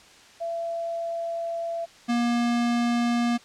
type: tone pair in turn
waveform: sine / square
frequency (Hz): 673 / 237.9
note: E5 / A#3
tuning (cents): +36 / +35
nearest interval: octave + tritone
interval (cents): 1801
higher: first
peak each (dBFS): -27 / -22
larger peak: second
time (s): 0.4-1.86 / 2.08-3.38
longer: first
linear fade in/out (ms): 20
effects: white hiss -51 dBFS RMS until 3.44 s + low-pass 6000 Hz 12 dB/octave